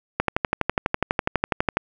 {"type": "click train", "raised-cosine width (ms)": 0.5, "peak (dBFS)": -4, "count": 20, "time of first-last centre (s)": [0.2, 1.77], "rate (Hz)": 12.1, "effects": []}